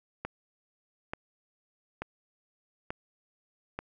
click train, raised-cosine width 0.5 ms, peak -19 dBFS, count 5, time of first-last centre 0.25-3.79 s, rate 1.13 Hz, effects none

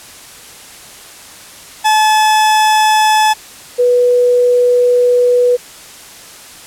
40% pulse / sine tone pair in turn, 862 / 490.8 Hz, A5 / B4, -36 / -11 cents, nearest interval minor seventh, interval 975 cents, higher first, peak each -7 dBFS, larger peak neither, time 1.84-3.34 / 3.78-5.57 s, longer second, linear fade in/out 20 ms, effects white hiss -35 dBFS RMS until 6.66 s + low-pass 11000 Hz 12 dB/octave

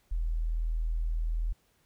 sine tone, 40.6 Hz, E1, 26 cents flat, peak -27 dBFS, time 0.11-1.53 s, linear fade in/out 10 ms, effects pink hiss -69 dBFS RMS until 1.85 s

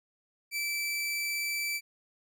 sawtooth tone, 2323 Hz, D7, 20 cents flat, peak -27 dBFS, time 0.51-1.81 s, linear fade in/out 50 ms, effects none

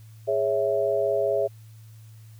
sine chord, C# minor, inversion second, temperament equal, 415.3 / 554.4 / 659.3 Hz, G#4 / C#5 / E5, 0 / 0 / 0 cents, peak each -26 / -25 / -25 dBFS, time 0.27-1.48 s, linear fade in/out 20 ms, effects added 110 Hz sine -44 dBFS peak until 2.39 s + white hiss -60 dBFS RMS until 2.39 s

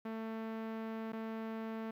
sawtooth tone with dropouts, 222.7 Hz, A3, 21 cents sharp, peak -35 dBFS, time 0.05-1.91 s, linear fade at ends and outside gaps 5 ms, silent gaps 1.122-1.13 s, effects low-pass 2000 Hz 12 dB/octave + 12-bit

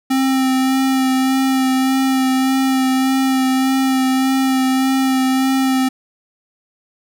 square tone with vibrato, 263.3 Hz, C4, 11 cents sharp, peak -14 dBFS, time 0.1-5.89 s, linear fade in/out 10 ms, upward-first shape sine, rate 1.7 Hz, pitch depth 17 cents each way, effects none

